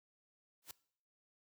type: noise with exponential growth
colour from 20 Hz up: white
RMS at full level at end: -43 dBFS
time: 0.62-0.71 s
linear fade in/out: 2 ms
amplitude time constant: 18 ms
effects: noise-tail reverb RT60 0.6 s tail -21 dB re dry + high-pass 80 Hz 12 dB/octave